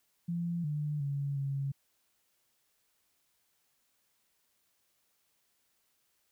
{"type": "tone with pitch steps", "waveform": "sine", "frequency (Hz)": [171.1, 148.9, 140.9, 138.2], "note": ["F3", "D3", "C#3", "C#3"], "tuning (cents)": [-35, 24, 29, -5], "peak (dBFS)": -31, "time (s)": [0.28, 1.72], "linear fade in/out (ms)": 10, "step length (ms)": 360, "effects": ["white hiss -75 dBFS RMS until 6.31 s"]}